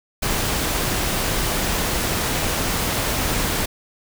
pink noise, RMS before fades -22 dBFS, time 0.22-3.66 s, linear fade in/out 10 ms, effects none

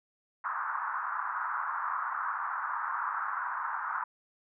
pink band-pass noise, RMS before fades -34 dBFS, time 0.44-4.04 s, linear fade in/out 5 ms, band 950 to 1500 Hz, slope 48 dB/octave, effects none

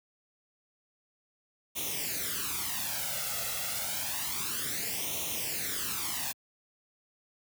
white noise with flanger, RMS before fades -34 dBFS, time 1.75-6.33 s, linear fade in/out 20 ms, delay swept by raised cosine 0.31 to 1.51 ms, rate 0.29 Hz, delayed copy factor +0.75, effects high-pass 60 Hz 12 dB/octave

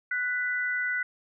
sine tone pair together, 1480 / 1987.6 Hz, F#6 / B6, 0 / +11 cents, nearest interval perfect fourth, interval 511 cents, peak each -28 / -30 dBFS, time 0.11-1.03 s, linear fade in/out 5 ms, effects none

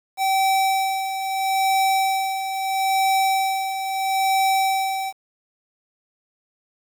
square tone with tremolo, 771 Hz, G5, 29 cents flat, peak -17 dBFS, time 0.17-5.13 s, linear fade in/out 50 ms, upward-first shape sine, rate 0.76 Hz, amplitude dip 60%, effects 8-bit

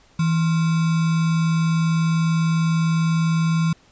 sine tone with sample-and-hold, 163.6 Hz, E3, 13 cents flat, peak -16 dBFS, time 0.19-3.73 s, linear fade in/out 5 ms, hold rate 1225 Hz, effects pink hiss -55 dBFS RMS until 3.91 s + resampled to 16000 Hz

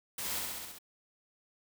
white noise with echo, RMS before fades -38 dBFS, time 0.18-0.39 s, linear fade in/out 5 ms, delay 66 ms, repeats 6, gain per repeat -2 dB, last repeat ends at 0.786 s, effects none

